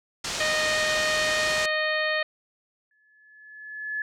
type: low-pass noise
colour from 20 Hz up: white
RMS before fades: -31 dBFS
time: 0.24-1.66 s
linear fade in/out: 5 ms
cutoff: 6900 Hz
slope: 24 dB/octave
type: harmonic tone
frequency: 618 Hz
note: D#5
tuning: 12 cents flat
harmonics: 1 / 2 / 3 / 4 / 5 / 6 / 7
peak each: -28 / -34 / -26 / -33 / -36 / -38 / -36 dBFS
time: 0.4-2.23 s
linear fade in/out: 5 ms
type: tone with exponential growth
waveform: sine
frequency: 1715 Hz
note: A6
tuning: 45 cents flat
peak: -25 dBFS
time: 2.91-4.02 s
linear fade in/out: 2 ms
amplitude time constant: 240 ms
effects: none